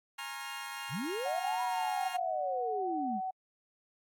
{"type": "chord", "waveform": "20% pulse", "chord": "Bb minor seventh", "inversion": "third", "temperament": "equal with one note detuned", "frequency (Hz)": [830.6, 932.3, 1080.3, 1396.9], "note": ["Ab5", "Bb5", "Db6", "F6"], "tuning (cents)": [0, 0, -45, 0], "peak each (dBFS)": -40, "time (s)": [0.18, 2.17], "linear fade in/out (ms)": 10}
{"type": "linear two-way sweep", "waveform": "sine", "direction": "up then down", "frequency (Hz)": [98, 987.8, 188.3], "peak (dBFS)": -34, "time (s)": [0.89, 3.21], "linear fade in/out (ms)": 50, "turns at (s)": 1.62}
{"type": "tone with pitch glide", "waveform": "sine", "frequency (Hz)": [740, 752.5], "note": ["F#5", "F#5"], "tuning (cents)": [0, 29], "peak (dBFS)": -33, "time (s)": [1.25, 3.31], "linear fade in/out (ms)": 10, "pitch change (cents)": 29, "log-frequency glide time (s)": [2.73, 2.87]}
{"effects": ["AAC 64 kbps"]}